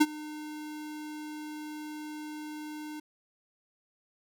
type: tone with ADSR envelope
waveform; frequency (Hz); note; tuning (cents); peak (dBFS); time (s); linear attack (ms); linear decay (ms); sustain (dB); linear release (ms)
square; 303.5; D#4; -43; -17; 0-3; 13; 41; -22; 6
effects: none